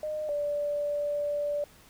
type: tone pair in turn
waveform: sine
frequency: 612 / 583.7 Hz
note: D#5 / D5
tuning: -29 / -11 cents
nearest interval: minor second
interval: 82 cents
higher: first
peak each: -30 / -27 dBFS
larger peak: second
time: 0.03-0.29 / 0.29-1.64 s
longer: second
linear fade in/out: 2 ms
effects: pink hiss -56 dBFS RMS until 1.89 s